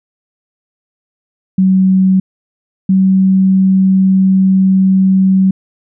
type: tone pair in turn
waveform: sine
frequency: 188.7 / 190.12 Hz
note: F#3 / F#3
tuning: +34 / +47 cents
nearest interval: unison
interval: 13 cents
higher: second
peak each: -6 dBFS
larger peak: neither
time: 1.58-2.2 / 2.89-5.51 s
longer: second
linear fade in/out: 5 ms
effects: none